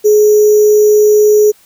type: tone with sample-and-hold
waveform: sine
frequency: 421.9 Hz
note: G#4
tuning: 27 cents sharp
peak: -4 dBFS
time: 0.04-1.52 s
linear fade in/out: 20 ms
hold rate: 6300 Hz
effects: white hiss -47 dBFS RMS until 1.65 s